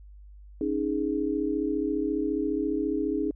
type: chord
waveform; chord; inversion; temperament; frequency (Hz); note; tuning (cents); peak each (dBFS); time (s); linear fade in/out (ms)
sine; C# suspended second; none; just; 277.2 / 311.8 / 415.8; C#4 / D#4 / G#4; 0 / +4 / +2; -30 / -28 / -30; 0.61-3.31; 2
effects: added 50 Hz sine -45 dBFS peak until 3.35 s